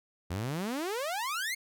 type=exponential sweep; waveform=sawtooth; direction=up; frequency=82.41 to 2209 Hz; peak=-28 dBFS; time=0.3-1.55 s; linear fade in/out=10 ms; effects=none